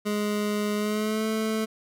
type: tone with pitch glide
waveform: 25% pulse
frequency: 208.5 to 219.1 Hz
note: G#3 to A3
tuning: +7 to -7 cents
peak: -21 dBFS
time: 0.05-1.66 s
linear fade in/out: 20 ms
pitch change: +86 cents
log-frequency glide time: 0.76-1.26 s
effects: none